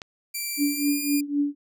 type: click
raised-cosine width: 0.2 ms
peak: -19 dBFS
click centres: 0.018 s
type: tone with pitch glide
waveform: 5% pulse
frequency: 2349 to 2415 Hz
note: D7 to D7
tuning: 0 to +48 cents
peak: -19 dBFS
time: 0.34-1.21 s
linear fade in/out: 10 ms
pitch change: +48 cents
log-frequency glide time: 0.68-0.93 s
type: tone with tremolo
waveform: sine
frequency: 288 Hz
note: D4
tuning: 34 cents flat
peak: -18 dBFS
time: 0.57-1.55 s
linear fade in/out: 50 ms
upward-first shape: triangle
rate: 3.9 Hz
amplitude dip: 90%
effects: none